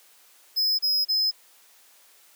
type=tone bursts; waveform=square; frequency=5100 Hz; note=D#8; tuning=42 cents sharp; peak=-21 dBFS; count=3; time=0.56-1.314 s; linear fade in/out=20 ms; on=230 ms; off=32 ms; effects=white hiss -56 dBFS RMS until 2.35 s + high-pass 400 Hz 12 dB/octave